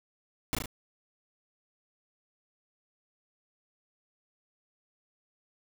pink noise with echo, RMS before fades -29 dBFS, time 0.53-0.55 s, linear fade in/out 0 ms, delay 36 ms, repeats 3, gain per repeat -3 dB, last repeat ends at 0.658 s, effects none

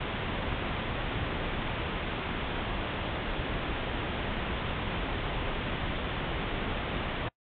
pink low-pass noise, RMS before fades -33 dBFS, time 0-7.29 s, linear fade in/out 10 ms, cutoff 3600 Hz, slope 96 dB/octave, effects noise-tail reverb RT60 0.1 s tail -26 dB re dry

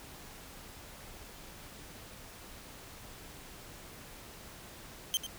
sawtooth tone with echo, 3136 Hz, G7, in tune, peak -24 dBFS, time 5.14-5.17 s, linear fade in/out 0 ms, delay 95 ms, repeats 1, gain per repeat -11 dB, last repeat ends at 5.265 s, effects pink hiss -50 dBFS RMS until 5.38 s

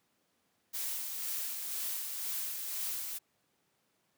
blue noise with tremolo, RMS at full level -36 dBFS, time 0.73-3.19 s, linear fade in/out 20 ms, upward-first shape sine, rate 2 Hz, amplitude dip 35%, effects pink hiss -75 dBFS RMS until 4.17 s + high-pass 150 Hz 12 dB/octave

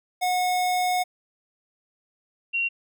square / sine tone pair in turn, 728 / 2749 Hz, F#5 / F7, -28 / -28 cents, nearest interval octave + major seventh, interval 2300 cents, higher second, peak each -22 dBFS, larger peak neither, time 0.21-1.04 / 2.53-2.69 s, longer first, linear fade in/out 20 ms, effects none

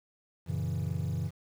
triangle chord, F# dominant seventh, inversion none, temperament equal, 92.5 / 116.54 / 138.59 / 164.81 Hz, F#2 / A#2 / C#3 / E3, 0 / 0 / 0 / 0 cents, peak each -32 / -35 / -33 / -33 dBFS, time 0.46-1.31 s, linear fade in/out 50 ms, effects tanh soft clip ceiling -20 dBFS + 9-bit

